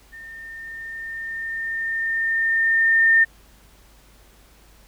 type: tone with level ramp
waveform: sine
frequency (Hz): 1814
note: A#6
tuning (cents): -48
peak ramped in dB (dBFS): -37 to -11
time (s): 0.12-3.25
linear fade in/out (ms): 20
effects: added 50 Hz sine -52 dBFS peak until 4.87 s + pink hiss -54 dBFS RMS until 4.87 s

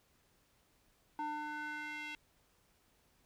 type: tone with band-pass filter sweep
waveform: square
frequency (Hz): 300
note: D4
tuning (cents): +37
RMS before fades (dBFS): -42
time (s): 1.19-2.15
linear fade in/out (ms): 0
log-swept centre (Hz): 880 to 2600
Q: 2.6
effects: pink hiss -72 dBFS RMS until 3.25 s

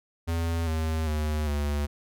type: tone with pitch steps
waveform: square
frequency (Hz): 83.3 / 79.68 / 76.21 / 72.89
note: E2 / D#2 / D#2 / D2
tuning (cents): +19 / +42 / -35 / -12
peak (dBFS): -26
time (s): 0.27-1.87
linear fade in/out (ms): 20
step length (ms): 400
effects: none

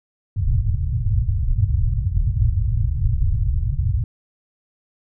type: low-pass noise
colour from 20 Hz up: white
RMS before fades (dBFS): -19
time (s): 0.36-4.04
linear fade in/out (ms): 2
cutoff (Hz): 120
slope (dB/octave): 48
effects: none

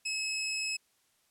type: tone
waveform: 20% pulse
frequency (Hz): 2579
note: E7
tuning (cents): -39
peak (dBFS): -27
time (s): 0.05-0.77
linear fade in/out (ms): 10
effects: white hiss -71 dBFS RMS until 1.3 s + low-pass 12000 Hz 12 dB/octave

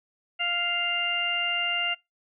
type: harmonic tone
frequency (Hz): 698.5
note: F5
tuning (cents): 0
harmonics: 1 / 2 / 3 / 4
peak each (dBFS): -35 / -34 / -31 / -26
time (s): 0.39-1.95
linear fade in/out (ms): 20
effects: noise-tail reverb RT60 0.2 s tail -24 dB re dry

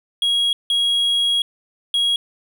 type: tone bursts at uneven times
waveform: triangle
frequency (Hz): 3300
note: G#7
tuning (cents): -12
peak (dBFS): -14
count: 3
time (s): 0.22-0.53 / 0.7-1.42 / 1.94-2.16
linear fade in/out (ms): 2
effects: none

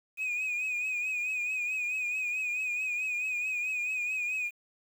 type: tone with vibrato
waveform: sine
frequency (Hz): 2489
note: D#7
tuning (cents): 0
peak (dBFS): -27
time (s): 0.17-4.51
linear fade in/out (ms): 50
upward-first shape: triangle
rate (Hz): 4.6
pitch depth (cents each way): 64
effects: tanh soft clip ceiling -28 dBFS + 9-bit

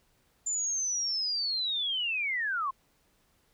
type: linear sweep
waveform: sine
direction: down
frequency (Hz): 7180 to 1031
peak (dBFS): -28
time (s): 0.46-2.71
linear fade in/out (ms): 10
effects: pink hiss -69 dBFS RMS until 3.53 s

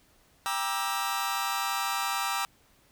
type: chord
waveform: sawtooth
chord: E half-diminished seventh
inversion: first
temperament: just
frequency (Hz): 791.1 / 949.3 / 1186.7 / 1318.5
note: G5 / Bb5 / D6 / E6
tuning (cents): +16 / +31 / +18 / 0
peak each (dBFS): -30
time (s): 0.46-2.45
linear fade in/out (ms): 0
effects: pink hiss -63 dBFS RMS until 2.91 s

